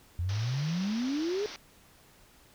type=exponential sweep; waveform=sine; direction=up; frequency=84 to 431.3 Hz; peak=-28 dBFS; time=0.19-1.46 s; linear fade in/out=0 ms
type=band-pass noise; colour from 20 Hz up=white; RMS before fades=-44 dBFS; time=0.29-1.56 s; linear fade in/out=0 ms; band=200 to 6000 Hz; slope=96 dB/octave
effects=pink hiss -59 dBFS RMS until 2.54 s